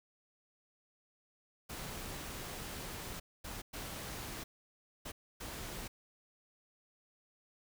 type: noise bursts at uneven times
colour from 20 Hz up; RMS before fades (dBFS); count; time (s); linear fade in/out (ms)
pink; -44; 5; 1.69-3.2 / 3.44-3.62 / 3.73-4.44 / 5.05-5.12 / 5.4-5.88; 10
effects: none